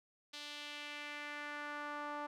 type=tone with band-pass filter sweep; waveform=sawtooth; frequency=293.7 Hz; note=D4; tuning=in tune; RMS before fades=-45 dBFS; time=0.33-2.27 s; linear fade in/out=10 ms; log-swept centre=3900 to 1000 Hz; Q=1.9; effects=none